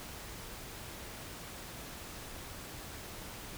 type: silence
effects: pink hiss -46 dBFS RMS until 3.57 s